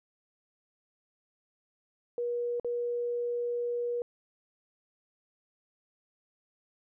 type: tone with dropouts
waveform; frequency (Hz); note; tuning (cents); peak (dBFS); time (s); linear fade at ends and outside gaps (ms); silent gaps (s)
sine; 480; B4; -49; -29; 2.18-4.02; 1; 2.598-2.646
effects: none